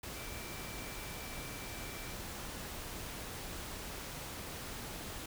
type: tone in noise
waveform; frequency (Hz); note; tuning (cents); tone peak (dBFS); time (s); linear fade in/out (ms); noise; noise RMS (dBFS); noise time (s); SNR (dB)
sine; 2336; D7; -10; -52; 0.16-2.14; 5; pink; -44; 0.03-5.26; -11
effects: none